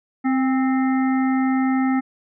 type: harmonic tone with a mistuned harmonic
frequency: 261.6 Hz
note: C4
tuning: in tune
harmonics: 1 / 3 / 5 / 7 / 8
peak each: -17 / -27 / -31 / -34 / -35 dBFS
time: 0.24-2.01 s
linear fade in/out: 20 ms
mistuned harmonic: 3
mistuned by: +28 cents
effects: none